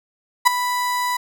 35% pulse tone with ADSR envelope, 987.8 Hz, B5, in tune, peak -5 dBFS, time 0.45-1.17 s, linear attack 22 ms, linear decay 8 ms, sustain -13 dB, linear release 6 ms, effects none

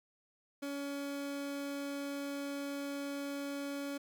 30% pulse tone, 281.8 Hz, C#4, 29 cents sharp, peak -35 dBFS, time 0.62-3.98 s, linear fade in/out 10 ms, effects none

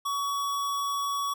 square tone, 1127 Hz, C#6, 28 cents sharp, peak -28 dBFS, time 0.05-1.34 s, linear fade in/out 10 ms, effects none

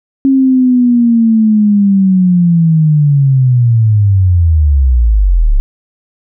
sine linear sweep, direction down, 271.6 to 32.28 Hz, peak -5 dBFS, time 0.25-5.6 s, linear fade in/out 0 ms, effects none

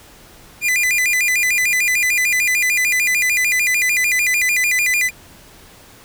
45% pulse tone with vibrato, 2200 Hz, C#7, 14 cents flat, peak -14 dBFS, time 0.61-5.11 s, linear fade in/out 50 ms, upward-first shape square, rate 6.7 Hz, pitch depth 160 cents each way, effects pink hiss -44 dBFS RMS until 6.04 s

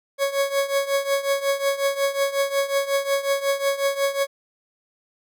40% pulse tone with tremolo, 554.4 Hz, C#5, in tune, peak -16 dBFS, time 0.18-4.27 s, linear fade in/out 50 ms, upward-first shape triangle, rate 5.5 Hz, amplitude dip 85%, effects none

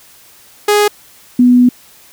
sawtooth / sine tone pair in turn, 415.3 / 246.9 Hz, G#4 / B3, 0 / 0 cents, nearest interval major sixth, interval 900 cents, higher first, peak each -4 dBFS, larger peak neither, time 0.68-0.88 / 1.39-1.69 s, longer second, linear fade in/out 5 ms, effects white hiss -43 dBFS RMS until 2.12 s

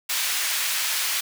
pink high-pass noise, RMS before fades -25 dBFS, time 0.09-1.21 s, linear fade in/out 10 ms, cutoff 1900 Hz, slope 12 dB/octave, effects none

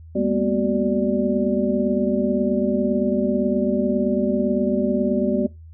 sine tone cluster, 201.3 / 230.9 / 249 / 376.5 / 588 Hz, G3 / A#3 / B3 / F#4 / D5, +46 / -16 / +14 / +30 / +2 cents, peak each -24 dBFS, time 0.15-5.47 s, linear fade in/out 10 ms, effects noise-tail reverb RT60 0.2 s tail -20 dB re dry + added 81 Hz sine -39 dBFS peak until 5.73 s

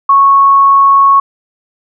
sine tone, 1104 Hz, C#6, 7 cents flat, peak -3 dBFS, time 0.09-1.2 s, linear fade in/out 5 ms, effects none

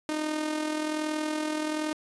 sawtooth tone with amplitude modulation, 307.1 Hz, D#4, 23 cents flat, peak -22 dBFS, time 0.09-1.93 s, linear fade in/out 0 ms, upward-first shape sine, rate 41.2 Hz, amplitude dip 50%, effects resampled to 24000 Hz

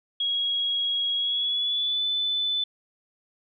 sine tone with pitch glide, 3308 to 3505 Hz, G#7 to A7, -8 to -7 cents, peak -23 dBFS, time 0.2-2.64 s, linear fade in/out 5 ms, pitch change +101 cents, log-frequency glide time 1.16-2.05 s, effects none

